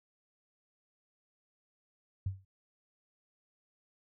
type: tone with exponential decay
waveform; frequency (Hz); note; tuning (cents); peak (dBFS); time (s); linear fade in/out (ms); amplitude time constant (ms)
sine; 95.9; G2; -37; -28; 2.26-2.45; 5; 41
effects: none